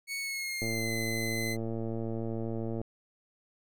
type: tone with pitch glide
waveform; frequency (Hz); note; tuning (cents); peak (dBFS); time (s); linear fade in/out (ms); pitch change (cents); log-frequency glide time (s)
sawtooth; 2217 to 2045; C#7 to C7; 0 to -40; -30; 0.07-1.57; 50; -140; 0.19-0.92
type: click train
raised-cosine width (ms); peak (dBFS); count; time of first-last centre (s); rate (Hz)
2; -23; 249; 0.62-2.815; 113
effects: none